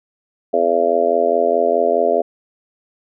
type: harmonic tone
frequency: 84.8 Hz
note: E2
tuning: 50 cents sharp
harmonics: 3 / 4 / 5 / 6 / 7 / 8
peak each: -27 / -26 / -19 / -21 / -19 / -17 dBFS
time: 0.53-2.22 s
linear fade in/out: 10 ms
effects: none